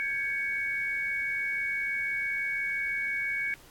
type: tone cluster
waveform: sine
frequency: 1599 / 1685 / 2234 Hz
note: G6 / G#6 / C#7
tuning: +34 / +25 / +13 cents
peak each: -37 / -37 / -29 dBFS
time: 0-3.54 s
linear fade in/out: 0 ms
effects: pink hiss -55 dBFS RMS until 3.7 s + AAC 64 kbps